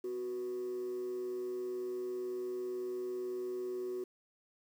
sine tone with frequency modulation, 370 Hz, F#4, in tune, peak -34 dBFS, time 0.04-4.04 s, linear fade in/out 5 ms, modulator 118 Hz, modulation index 0.29, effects tanh soft clip ceiling -34 dBFS + 10-bit

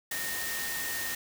sine tone in noise, 1841 Hz, A#6, 22 cents flat, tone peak -36 dBFS, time 0.11-1.15 s, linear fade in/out 5 ms, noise white, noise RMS -35 dBFS, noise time 0.11-1.15 s, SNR -4 dB, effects none

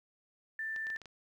sine tone, 1774 Hz, A6, 14 cents sharp, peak -35 dBFS, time 0.59-0.97 s, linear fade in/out 2 ms
clicks, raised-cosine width 0.2 ms, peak -32 dBFS, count 6, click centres 0.762 / 0.869 / 0.902 / 0.962 / 1.017 / 1.057 s
effects 11-bit

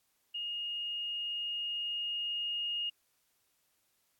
sine tone with level ramp, 2853 Hz, F7, 36 cents sharp, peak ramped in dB -35 to -32 dBFS, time 0.34-2.9 s, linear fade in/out 10 ms, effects white hiss -75 dBFS RMS until 4.19 s + AAC 64 kbps

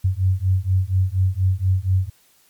sine beating tone pair, 91.9 / 96.1 Hz, F#2 / G2, -11 / -34 cents, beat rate 4.2 Hz, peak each -19 dBFS, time 0.04-2.1 s, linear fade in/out 10 ms, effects white hiss -57 dBFS RMS until 2.49 s + MP3 96 kbps

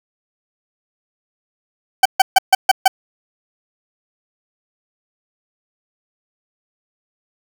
40% pulse tone bursts, 765 Hz, G5, 42 cents flat, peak -5 dBFS, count 6, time 2.03-2.88 s, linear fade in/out 5 ms, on 25 ms, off 140 ms, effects none

